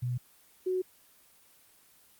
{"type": "tone pair in turn", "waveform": "sine", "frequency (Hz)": [123.47, 370], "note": ["B2", "F#4"], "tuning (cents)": [0, 0], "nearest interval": "octave + perfect fifth", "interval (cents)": 1900, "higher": "second", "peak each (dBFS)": [-29, -27], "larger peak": "second", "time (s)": [[0.02, 0.18], [0.66, 0.82]], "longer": "neither", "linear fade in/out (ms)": 10, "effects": ["white hiss -61 dBFS RMS until 2.19 s", "Opus 24 kbps"]}